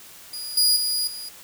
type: tone with level steps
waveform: sawtooth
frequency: 4891 Hz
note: D#8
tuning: 31 cents flat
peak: -28 / -13 / -19 / -30 dBFS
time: 0.33-1.29 s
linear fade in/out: 5 ms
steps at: 0.57 / 0.76 / 1.07 s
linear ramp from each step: 5 ms
effects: white hiss -45 dBFS RMS until 1.43 s